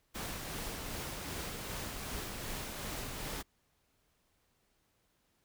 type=noise with tremolo; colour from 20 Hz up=pink; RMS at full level=-40 dBFS; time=0.14-3.43 s; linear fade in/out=20 ms; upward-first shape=sine; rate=2.6 Hz; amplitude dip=25%; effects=pink hiss -75 dBFS RMS until 5.44 s